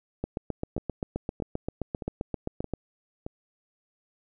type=two click trains; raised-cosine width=2 ms; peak=-21 / -16 dBFS; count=5 / 20; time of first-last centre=0.78-3.264 / 0.24-2.737 s; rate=1.61 / 7.61 Hz; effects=none